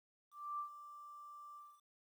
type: tone with ADSR envelope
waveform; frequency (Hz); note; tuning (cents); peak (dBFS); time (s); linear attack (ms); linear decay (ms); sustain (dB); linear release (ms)
sine; 1176; D6; +2; -38; 0.31-1.82; 280; 97; -13; 250
effects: 12-bit